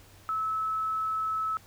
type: tone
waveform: sine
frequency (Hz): 1300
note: E6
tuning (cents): -24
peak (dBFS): -27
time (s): 0.29-1.57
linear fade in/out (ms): 0
effects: added 97 Hz sine -56 dBFS peak until 1.66 s + pink hiss -56 dBFS RMS until 1.66 s